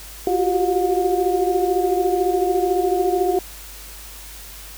sine tone cluster, 348.4 / 372.5 / 386.4 / 717 Hz, F4 / F#4 / G4 / F5, -4 / +12 / -25 / +45 cents, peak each -22 dBFS, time 0.27-3.39 s, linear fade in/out 2 ms, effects added 50 Hz sine -40 dBFS peak until 4.77 s + white hiss -39 dBFS RMS until 4.77 s

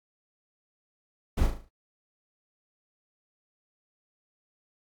brown noise with echo, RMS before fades -24 dBFS, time 1.37-1.47 s, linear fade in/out 10 ms, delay 37 ms, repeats 6, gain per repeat -6 dB, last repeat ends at 1.692 s, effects AAC 64 kbps

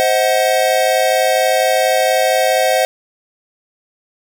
square chord, C diminished, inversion none, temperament equal with one note detuned, 523.3 / 635.7 / 740 Hz, C5 / Eb5 / Gb5, 0 / +37 / 0 cents, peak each -17 dBFS, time 0-2.85 s, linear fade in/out 0 ms, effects none

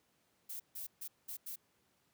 violet noise bursts at uneven times, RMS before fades -44 dBFS, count 5, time 0.49-0.6 / 0.75-0.87 / 1.01-1.08 / 1.28-1.37 / 1.46-1.56 s, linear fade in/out 10 ms, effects pink hiss -75 dBFS RMS until 2.13 s + high-pass 100 Hz 12 dB/octave

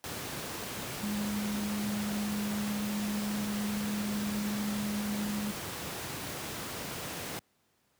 sine tone in noise, 207.7 Hz, G#3, in tune, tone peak -31 dBFS, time 1.03-5.51 s, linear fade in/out 0 ms, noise pink, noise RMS -38 dBFS, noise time 0.04-7.39 s, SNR +4 dB, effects pink hiss -72 dBFS RMS until 7.99 s + high-pass 100 Hz 12 dB/octave

